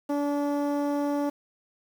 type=tone with low-pass filter; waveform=sawtooth; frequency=288.1 Hz; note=D4; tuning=33 cents flat; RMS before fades=-27 dBFS; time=0.09-1.3 s; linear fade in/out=10 ms; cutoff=840 Hz; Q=1.2; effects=8-bit